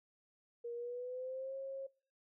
sine tone with pitch glide, 472.9 to 540.1 Hz, A#4 to C#5, +25 to -45 cents, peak -40 dBFS, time 0.64-1.87 s, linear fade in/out 10 ms, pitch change +230 cents, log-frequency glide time 0.74-1.56 s, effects noise-tail reverb RT60 0.4 s tail -24 dB re dry

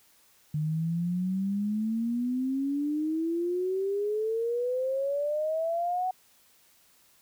sine exponential sweep, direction up, 149.9 to 750 Hz, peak -26 dBFS, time 0.54-6.11 s, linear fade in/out 5 ms, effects white hiss -62 dBFS RMS until 7.21 s

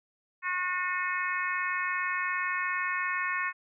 harmonic tone, 362.7 Hz, F#4, 34 cents flat, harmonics 3 / 4 / 5 / 6 / 7, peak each -33 / -36 / -32 / -36 / -38 dBFS, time 0.42-3.53 s, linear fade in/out 50 ms, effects none

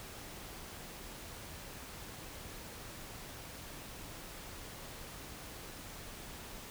silence, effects pink hiss -48 dBFS RMS until 6.7 s

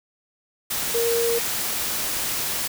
sine tone in noise, 466.2 Hz, A#4, in tune, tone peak -20 dBFS, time 0.94-1.39 s, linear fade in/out 10 ms, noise white, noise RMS -26 dBFS, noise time 0.7-2.68 s, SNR +3 dB, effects none

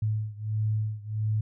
sine beating tone pair, 107.2 / 108.7 Hz, A2 / A2, -45 / -21 cents, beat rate 1.5 Hz, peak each -28 / -30 dBFS, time 0.02-1.41 s, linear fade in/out 5 ms, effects none

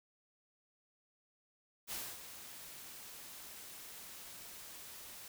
white noise with ADSR envelope, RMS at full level -41 dBFS, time 1.87-5.28 s, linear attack 48 ms, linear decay 260 ms, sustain -10 dB, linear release 3 ms, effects none

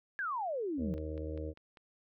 sine exponential sweep, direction down, 1688 to 165.7 Hz, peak -33 dBFS, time 0.19-0.94 s, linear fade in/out 0 ms
harmonic tone, 77.78 Hz, D#2, in tune, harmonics 1 / 2 / 4 / 5 / 6 / 7 / 8, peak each -39 / -50 / -43 / -54 / -44 / -46 / -56 dBFS, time 0.77-1.54 s, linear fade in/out 50 ms
click train, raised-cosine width 0.3 ms, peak -39 dBFS, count 5, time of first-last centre 0.98-1.772 s, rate 5.05 Hz
effects none

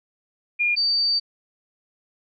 sine tone pair in turn, 2419 / 4614 Hz, D#7 / D8, -49 / -31 cents, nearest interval major seventh, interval 1118 cents, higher second, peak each -18 dBFS, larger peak neither, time 0.59-0.76 / 0.76-1.2 s, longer second, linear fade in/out 20 ms, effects none

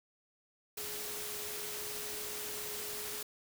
sine tone in noise, 420 Hz, G#4, 19 cents sharp, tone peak -48 dBFS, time 0.77-3.23 s, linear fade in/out 5 ms, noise white, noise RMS -41 dBFS, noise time 0.77-3.23 s, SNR -10 dB, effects none

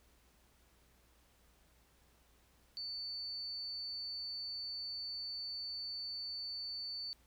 sine tone, 4500 Hz, C#8, 25 cents sharp, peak -40 dBFS, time 2.77-7.13 s, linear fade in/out 0 ms, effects added 60 Hz sine -70 dBFS peak until 7.26 s + pink hiss -70 dBFS RMS until 7.26 s

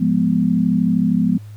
sine chord, F diminished, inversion none, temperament equal, 174.61 / 207.7 / 246.9 Hz, F3 / Ab3 / Cb4, 0 / 0 / 0 cents, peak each -18 dBFS, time 0-1.38 s, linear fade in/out 10 ms, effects added 105 Hz sine -33 dBFS peak until 1.56 s + pink hiss -53 dBFS RMS until 1.56 s

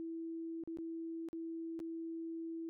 sine tone with dropouts, 328.9 Hz, E4, 4 cents flat, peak -40 dBFS, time 0-2.69 s, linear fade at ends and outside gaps 0 ms, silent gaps 0.637-0.675 / 0.772-0.786 / 1.287-1.33 / 1.792-1.801 s, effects none

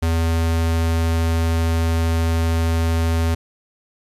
square tone, 82.41 Hz, E2, in tune, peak -17 dBFS, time 0.02-3.35 s, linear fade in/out 10 ms, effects resampled to 32000 Hz + 9-bit

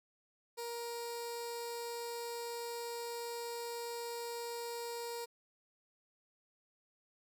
15% pulse tone with notch filter, 470.8 Hz, A#4, 17 cents sharp, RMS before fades -42 dBFS, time 0.57-5.26 s, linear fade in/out 20 ms, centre 1600 Hz, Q 0.83, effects none

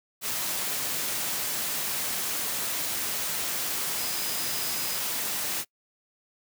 sine tone in noise, 5000 Hz, D#8, 8 cents sharp, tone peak -38 dBFS, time 3.95-5.01 s, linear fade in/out 50 ms, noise white, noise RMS -30 dBFS, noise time 0.21-5.65 s, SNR -11 dB, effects noise-tail reverb RT60 0.1 s tail -24 dB re dry + high-pass 100 Hz 12 dB/octave

